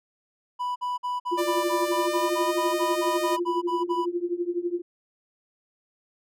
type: tone bursts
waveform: triangle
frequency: 987.8 Hz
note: B5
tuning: in tune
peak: -24 dBFS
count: 16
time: 0.59-4.06 s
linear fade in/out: 20 ms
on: 170 ms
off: 50 ms
type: tone with tremolo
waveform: sine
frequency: 349.2 Hz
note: F4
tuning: in tune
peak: -21 dBFS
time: 1.31-4.82 s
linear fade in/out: 20 ms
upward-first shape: triangle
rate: 12 Hz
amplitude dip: 95%
type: tone with pitch glide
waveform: sawtooth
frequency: 593 to 614.6 Hz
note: D5 to D#5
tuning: +17 to -21 cents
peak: -23 dBFS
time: 1.37-3.37 s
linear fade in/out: 20 ms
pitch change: +62 cents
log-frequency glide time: 1.89-2.52 s
effects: none